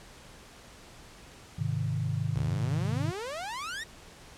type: chord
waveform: sine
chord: Ab major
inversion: none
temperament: equal with one note detuned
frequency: 103.83 / 130.36 / 155.56 Hz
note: Ab2 / C3 / Eb3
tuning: 0 / -6 / 0 cents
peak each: -32 dBFS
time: 1.58-3.12 s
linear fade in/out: 10 ms
type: exponential sweep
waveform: sawtooth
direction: up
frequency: 60.6 to 1930 Hz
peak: -31 dBFS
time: 2.35-3.84 s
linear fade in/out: 10 ms
effects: pink hiss -51 dBFS RMS until 4.37 s + low-pass 9000 Hz 12 dB/octave